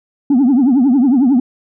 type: tone with vibrato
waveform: sine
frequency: 261.6 Hz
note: C4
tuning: in tune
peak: -6 dBFS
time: 0.3-1.4 s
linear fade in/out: 5 ms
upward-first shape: triangle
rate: 11 Hz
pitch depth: 230 cents each way
effects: tanh soft clip ceiling -6 dBFS